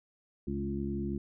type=harmonic tone with a mistuned harmonic; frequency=69.3 Hz; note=C#2; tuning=in tune; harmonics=1 / 2 / 3 / 4 / 5; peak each=-39 / -40 / -35 / -41 / -38 dBFS; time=0.47-1.18 s; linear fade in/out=5 ms; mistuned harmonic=4; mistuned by=+18 cents; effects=none